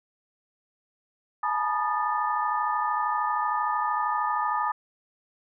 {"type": "tone cluster", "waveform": "sine", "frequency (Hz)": [847, 880, 969, 1227, 1765], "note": ["G#5", "A5", "B5", "D#6", "A6"], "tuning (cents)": [34, 0, -33, -25, 5], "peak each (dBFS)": [-30, -34, -30, -27, -36], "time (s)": [1.43, 4.72], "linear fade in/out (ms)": 5, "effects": []}